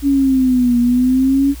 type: exponential two-way sweep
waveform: sine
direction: down then up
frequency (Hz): 282.8 to 238.8 to 282.8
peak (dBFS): -10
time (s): 0.02-1.55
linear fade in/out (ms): 50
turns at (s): 0.79
effects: added 60 Hz sine -29 dBFS peak until 1.6 s + white hiss -40 dBFS RMS until 1.6 s